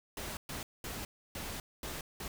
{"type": "noise bursts at uneven times", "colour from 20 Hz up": "pink", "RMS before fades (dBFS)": -41, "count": 6, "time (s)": [[0.17, 0.37], [0.49, 0.63], [0.84, 1.05], [1.35, 1.6], [1.83, 2.01], [2.2, 2.28]], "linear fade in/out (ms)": 2, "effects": []}